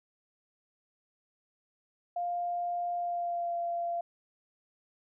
sine tone with pitch glide, 701 to 688.2 Hz, F5 to F5, +6 to -26 cents, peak -30 dBFS, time 2.16-4.01 s, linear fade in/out 5 ms, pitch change -32 cents, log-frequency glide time 2.96-3.56 s, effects none

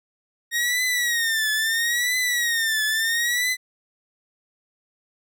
sawtooth tone with vibrato, 1864.7 Hz, A#6, in tune, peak -17 dBFS, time 0.51-3.57 s, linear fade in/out 50 ms, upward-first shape triangle, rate 0.75 Hz, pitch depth 140 cents each way, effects none

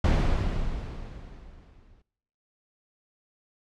brown noise with exponential decay, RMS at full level -18 dBFS, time 0.04-2.02 s, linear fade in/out 5 ms, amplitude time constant 430 ms, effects noise-tail reverb RT60 0.9 s tail -24 dB re dry + low-pass 5000 Hz 12 dB/octave

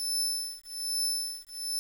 25% pulse tone with tremolo, 5274 Hz, E8, in tune, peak -21 dBFS, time 0-1.79 s, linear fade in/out 0 ms, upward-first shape triangle, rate 1.2 Hz, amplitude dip 100%, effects 9-bit

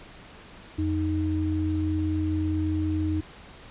sine tone pair together, 87.3 / 311.1 Hz, F2 / D#4, 0 / 0 cents, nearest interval octave + minor seventh, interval 2200 cents, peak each -26 dBFS, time 0.78-3.21 s, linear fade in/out 10 ms, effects pink hiss -47 dBFS RMS until 3.7 s + resampled to 8000 Hz

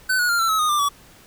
square tone with pitch steps, 1515 / 1455 / 1397.3 / 1341.9 / 1288.8 / 1237.7 / 1188.6 / 1141.5 Hz, F#6 / F#6 / F6 / E6 / E6 / D#6 / D6 / D6, +40 / -29 / 0 / +30 / -39 / -9 / +20 / -50 cents, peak -18 dBFS, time 0.09-0.89 s, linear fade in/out 10 ms, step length 100 ms, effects pink hiss -49 dBFS RMS until 1.26 s

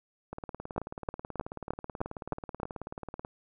two click trains, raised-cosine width 1 ms, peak -16 / -24 dBFS, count 7 / 55, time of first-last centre 0.78-2.632 / 0.33-3.249 s, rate 3.24 / 18.5 Hz, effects none

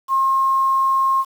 sine tone, 1071 Hz, C6, 40 cents sharp, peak -14 dBFS, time 0.08-1.25 s, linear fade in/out 50 ms, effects 7-bit

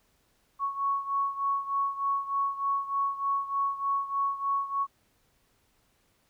sine beating tone pair, 1108.7 / 1112 Hz, C#6 / C#6, 0 / +5 cents, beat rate 3.3 Hz, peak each -28 / -32 dBFS, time 0.59-4.87 s, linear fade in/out 50 ms, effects pink hiss -69 dBFS RMS until 6.29 s

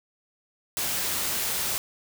white noise, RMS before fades -28 dBFS, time 0.77-1.78 s, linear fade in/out 0 ms, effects none

